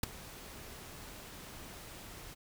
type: noise with ADSR envelope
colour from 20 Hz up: pink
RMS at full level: -29 dBFS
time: 0.03-2.35 s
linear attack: 5 ms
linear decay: 10 ms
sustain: -20 dB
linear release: 22 ms
effects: none